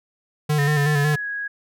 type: tone with vibrato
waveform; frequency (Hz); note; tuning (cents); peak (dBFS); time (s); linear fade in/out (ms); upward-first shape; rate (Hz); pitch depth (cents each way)
square; 146.9; D3; +1; -18; 0.49-1.16; 10; square; 5.4; 42
type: tone with pitch glide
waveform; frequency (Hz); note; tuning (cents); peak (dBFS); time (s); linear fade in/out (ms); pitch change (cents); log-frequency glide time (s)
sine; 1816 to 1655.7; A#6 to G#6; -46 to -6; -25; 0.58-1.48; 10; -160; 0.69-1.27
effects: none